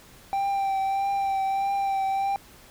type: tone with vibrato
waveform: triangle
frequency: 784 Hz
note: G5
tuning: in tune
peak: -21 dBFS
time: 0.33-2.36 s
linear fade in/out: 0 ms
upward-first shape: triangle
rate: 1.6 Hz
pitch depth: 25 cents each way
effects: pink hiss -51 dBFS RMS until 2.7 s